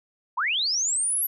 sine linear sweep, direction up, 861 to 11840 Hz, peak -22 dBFS, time 0.37-1.27 s, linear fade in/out 10 ms, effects none

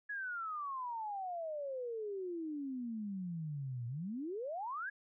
sine exponential two-way sweep, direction down then up, 1700 to 115.8 to 1700 Hz, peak -38 dBFS, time 0.09-4.9 s, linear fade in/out 10 ms, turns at 3.87 s, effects none

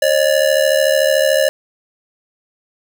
square ring-modulated tone, 577 Hz, D5, 31 cents flat, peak -9 dBFS, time 0.02-1.49 s, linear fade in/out 0 ms, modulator 36.8 Hz, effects none

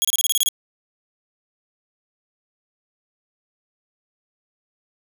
15% pulse tone bursts, 3322 Hz, G#7, in tune, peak -9 dBFS, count 9, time 0.02-0.487 s, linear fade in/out 0 ms, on 27 ms, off 28 ms, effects none

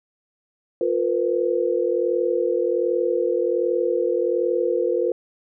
sine tone cluster, 352.4 / 463.7 / 505 Hz, F4 / A#4 / B4, +16 / -9 / +39 cents, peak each -23 dBFS, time 0.81-5.12 s, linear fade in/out 2 ms, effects none

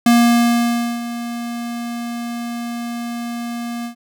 square tone with ADSR envelope, 236.6 Hz, A#3, 26 cents sharp, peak -9 dBFS, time 0.06-3.95 s, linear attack 4 ms, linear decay 940 ms, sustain -15 dB, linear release 100 ms, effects none

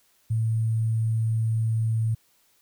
sine tone with sample-and-hold, 112 Hz, A2, 31 cents sharp, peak -21 dBFS, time 0.3-2.15 s, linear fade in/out 10 ms, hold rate 8820 Hz, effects white hiss -64 dBFS RMS until 2.61 s

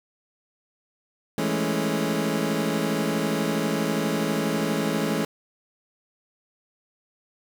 25% pulse chord, A major seventh, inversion second, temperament equal, 164.81 / 207.7 / 220 / 277.2 Hz, E3 / G#3 / A3 / C#4, 0 / 0 / 0 / 0 cents, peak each -25 dBFS, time 1.38-5.25 s, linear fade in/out 2 ms, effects none

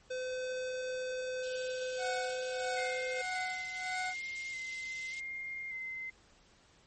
square tone, 510 Hz, C5, 44 cents flat, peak -36 dBFS, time 0.1-3.22 s, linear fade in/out 10 ms
pink high-pass noise, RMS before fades -49 dBFS, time 1.43-5.2 s, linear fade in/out 5 ms, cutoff 2700 Hz, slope 48 dB/octave
25% pulse tone with tremolo, 740 Hz, F#5, in tune, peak -31 dBFS, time 1.97-4.15 s, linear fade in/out 50 ms, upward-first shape sine, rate 1.6 Hz, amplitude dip 80%
sine tone with vibrato, 2093 Hz, C7, in tune, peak -38 dBFS, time 2.77-6.1 s, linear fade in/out 5 ms, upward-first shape square, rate 0.85 Hz, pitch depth 21 cents each way
effects pink hiss -64 dBFS RMS until 6.86 s + MP3 32 kbps

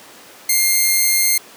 5% pulse tone, 2114 Hz, C7, 17 cents sharp, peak -3 dBFS, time 0.49-1.38 s, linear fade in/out 5 ms, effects pink hiss -41 dBFS RMS until 1.56 s + high-pass 300 Hz 12 dB/octave

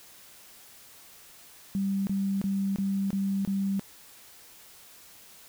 sine tone bursts, 196 Hz, G3, in tune, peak -25 dBFS, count 6, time 1.75-3.795 s, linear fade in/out 0 ms, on 320 ms, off 25 ms, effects white hiss -52 dBFS RMS until 5.48 s

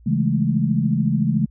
sine chord, A major seventh, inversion first, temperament just, 137.5 / 165 / 206.2 / 220 Hz, C#3 / E3 / G#3 / A3, -14 / +2 / -12 / 0 cents, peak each -22 dBFS, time 0.06-1.46 s, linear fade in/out 10 ms, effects added 58 Hz sine -45 dBFS peak until 1.5 s

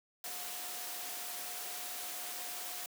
sine tone in noise, 720 Hz, F#5, 47 cents flat, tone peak -52 dBFS, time 0.24-2.86 s, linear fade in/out 2 ms, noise white, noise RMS -42 dBFS, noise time 0.24-2.86 s, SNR -13 dB, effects high-pass 300 Hz 12 dB/octave

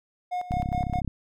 triangle tone with tremolo, 721 Hz, F#5, 45 cents flat, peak -24 dBFS, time 0.31-1.01 s, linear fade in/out 20 ms, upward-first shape square, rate 4.8 Hz, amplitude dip 75%
click train, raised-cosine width 5 ms, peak -17 dBFS, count 20, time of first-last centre 0.51-1.077 s, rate 33.5 Hz
effects none

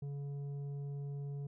sine tone with tanh clipping, 141.7 Hz, C#3, 38 cents sharp, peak -40 dBFS, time 0.02-1.47 s, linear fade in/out 5 ms, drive 7 dB, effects none

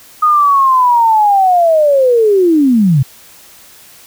sine linear sweep, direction down, 1244.5 to 123.2 Hz, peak -6 dBFS, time 0.22-3.03 s, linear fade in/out 10 ms, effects white hiss -40 dBFS RMS until 4.06 s

